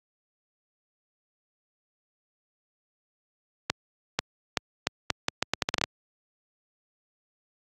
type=accelerating click train; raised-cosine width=0.2 ms; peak=-5 dBFS; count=14; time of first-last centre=3.7-5.839 s; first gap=490 ms; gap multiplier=0.78; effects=high-pass 80 Hz 12 dB/octave + Opus 48 kbps